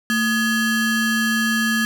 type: ring-modulated tone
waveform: square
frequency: 733 Hz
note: F#5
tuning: 16 cents flat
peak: -15 dBFS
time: 0.1-1.85 s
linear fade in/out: 0 ms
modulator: 958 Hz
effects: none